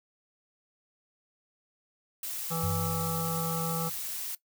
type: noise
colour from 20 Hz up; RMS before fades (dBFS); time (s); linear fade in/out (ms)
blue; -36; 2.23-4.35; 2
type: harmonic tone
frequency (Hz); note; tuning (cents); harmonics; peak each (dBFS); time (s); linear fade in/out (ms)
164.81; E3; 0; 1 / 3 / 5 / 7 / 8; -32 / -37 / -39 / -40 / -41; 2.5-3.9; 20
type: tone with exponential decay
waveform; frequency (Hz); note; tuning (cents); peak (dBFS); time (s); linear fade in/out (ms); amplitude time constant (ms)
sine; 95.5; G2; -45; -29; 2.63-4.24; 5; 350
effects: noise-tail reverb RT60 0.1 s tail -18 dB re dry